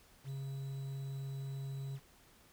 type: tone with quantisation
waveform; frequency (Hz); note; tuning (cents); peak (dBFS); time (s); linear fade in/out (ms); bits
triangle; 136.1; C#3; -31; -37; 0.24-2; 50; 10
effects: pink hiss -64 dBFS RMS until 2.52 s